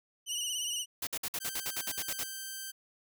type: tone with vibrato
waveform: 20% pulse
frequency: 2939 Hz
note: F#7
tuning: 12 cents flat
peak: -27 dBFS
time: 0.26-0.86 s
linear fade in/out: 50 ms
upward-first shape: sine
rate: 17 Hz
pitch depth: 60 cents each way
type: noise bursts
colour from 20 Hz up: white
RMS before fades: -35 dBFS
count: 12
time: 1.02-2.237 s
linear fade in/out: 5 ms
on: 51 ms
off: 55 ms
type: tone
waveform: 5% pulse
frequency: 1561 Hz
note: G6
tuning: 8 cents flat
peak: -28 dBFS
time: 1.4-2.72 s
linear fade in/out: 20 ms
effects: none